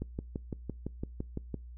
click train, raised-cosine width 3 ms, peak -22 dBFS, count 10, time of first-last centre 0.02-1.543 s, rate 5.91 Hz, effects noise-tail reverb RT60 0.3 s tail -25 dB re dry + added 60 Hz sine -44 dBFS peak until 1.77 s

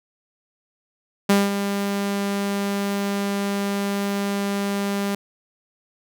sawtooth tone with ADSR envelope, 200.1 Hz, G3, 36 cents sharp, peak -9 dBFS, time 1.29-5.15 s, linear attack 8 ms, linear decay 200 ms, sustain -9 dB, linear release 4 ms, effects none

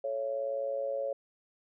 sine tone with amplitude modulation, 554.4 Hz, C#5, in tune, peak -27 dBFS, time 0.04-1.13 s, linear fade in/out 5 ms, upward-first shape sine, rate 119 Hz, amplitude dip 75%, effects none

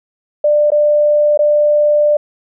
sine tone with dropouts, 594 Hz, D5, 20 cents sharp, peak -8 dBFS, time 0.44-2.17 s, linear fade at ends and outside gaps 5 ms, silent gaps 0.704-0.718 / 1.375-1.39 s, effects none

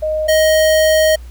sine / square tone pair in turn, 620 / 626.5 Hz, D#5 / D#5, -6 / +12 cents, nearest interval unison, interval 18 cents, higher second, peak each -15 / -10 dBFS, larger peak second, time 0.02-0.28 / 0.28-1.16 s, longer second, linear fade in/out 10 ms, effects added 60 Hz sine -30 dBFS peak until 1.3 s + pink hiss -48 dBFS RMS until 1.3 s

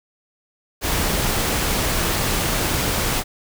pink noise, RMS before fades -21 dBFS, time 0.81-3.24 s, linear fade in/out 50 ms, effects none

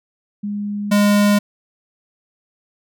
sine / square tone pair in turn, 205.3 / 205.3 Hz, G#3 / G#3, -20 / -20 cents, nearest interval unison, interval 0 cents, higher neither, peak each -21 / -12 dBFS, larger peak second, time 0.43-0.91 / 0.91-1.39 s, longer neither, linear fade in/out 10 ms, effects none

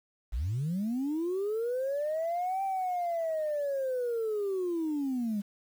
sine linear two-way sweep, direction up then down, 45.82 to 784 to 197 Hz, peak -27 dBFS, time 0.32-5.42 s, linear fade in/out 20 ms, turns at 2.63 s, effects tanh soft clip ceiling -26 dBFS + 9-bit

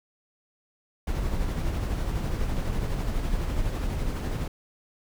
brown noise with tremolo, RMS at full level -26 dBFS, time 1.07-4.48 s, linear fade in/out 5 ms, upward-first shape sine, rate 12 Hz, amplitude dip 35%, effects none

